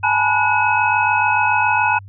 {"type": "tone cluster", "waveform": "sine", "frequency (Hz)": [833, 880, 979, 1465, 2557], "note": ["G#5", "A5", "B5", "F#6", "D#7"], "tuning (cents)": [5, 0, -15, -18, 47], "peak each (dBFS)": -20, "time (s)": [0.03, 1.99], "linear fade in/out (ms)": 10, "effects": ["added 98 Hz sine -35 dBFS peak until 2.08 s"]}